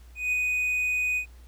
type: tone with ADSR envelope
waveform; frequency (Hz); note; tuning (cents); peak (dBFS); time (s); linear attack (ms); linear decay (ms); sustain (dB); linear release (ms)
triangle; 2489; D#7; 0; -20; 0.15-1.26; 180; 3; -2; 89
effects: added 60 Hz sine -46 dBFS peak until 1.47 s + pink hiss -60 dBFS RMS until 1.47 s